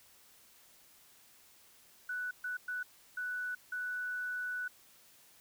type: tone bursts at uneven times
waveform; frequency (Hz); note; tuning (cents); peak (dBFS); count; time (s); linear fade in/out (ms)
sine; 1484; F#6; +5; -35; 5; 2.09-2.31 / 2.44-2.57 / 2.68-2.83 / 3.17-3.55 / 3.72-4.68; 5
effects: white hiss -62 dBFS RMS until 5.4 s